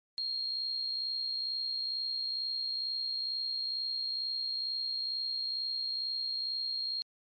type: tone with amplitude modulation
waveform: sine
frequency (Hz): 4240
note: C8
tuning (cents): +22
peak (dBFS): -30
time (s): 0.18-7.02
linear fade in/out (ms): 0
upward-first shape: sine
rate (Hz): 62.2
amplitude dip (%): 40
effects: MP3 48 kbps

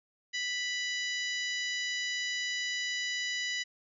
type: harmonic tone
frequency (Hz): 987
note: B5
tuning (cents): -1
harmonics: 2 / 3 / 4 / 5 / 6 / 7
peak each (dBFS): -34 / -38 / -40 / -42 / -44 / -45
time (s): 0.33-3.64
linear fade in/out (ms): 20
effects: none

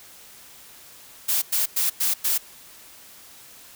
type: noise bursts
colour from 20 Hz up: blue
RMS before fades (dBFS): -22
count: 5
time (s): 1.28-2.38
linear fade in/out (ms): 10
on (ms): 140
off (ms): 100
effects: white hiss -47 dBFS RMS until 3.75 s

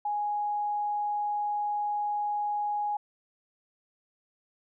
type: tone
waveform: sine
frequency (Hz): 830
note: G#5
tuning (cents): -1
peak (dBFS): -27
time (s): 0.05-2.97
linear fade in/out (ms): 5
effects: none

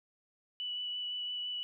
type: tone with vibrato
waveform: sine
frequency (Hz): 2960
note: F#7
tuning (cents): 0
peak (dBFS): -35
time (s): 0.6-1.63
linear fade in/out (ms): 0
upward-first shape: sine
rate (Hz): 5.9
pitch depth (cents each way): 11
effects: none

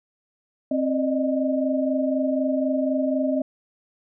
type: tone cluster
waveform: sine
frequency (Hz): 264.6 / 598 / 622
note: C4 / D5 / D#5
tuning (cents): +20 / +31 / -1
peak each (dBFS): -22 / -28 / -26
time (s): 0.71-3.42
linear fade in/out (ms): 5
effects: none

